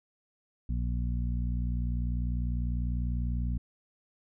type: harmonic tone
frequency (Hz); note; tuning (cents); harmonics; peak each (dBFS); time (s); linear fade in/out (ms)
60.1; B1; -46; 1 / 2 / 3 / 4; -29 / -35 / -39 / -41; 0.69-3.58; 5
effects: none